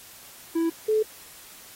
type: tone pair in turn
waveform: triangle / sine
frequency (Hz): 330.5 / 432.6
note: E4 / A4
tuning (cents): +5 / -29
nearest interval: perfect fourth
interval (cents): 466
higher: second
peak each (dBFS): -19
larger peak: neither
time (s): 0.55-0.7 / 0.88-1.03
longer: neither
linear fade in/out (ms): 10
effects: white hiss -47 dBFS RMS until 1.75 s + AAC 48 kbps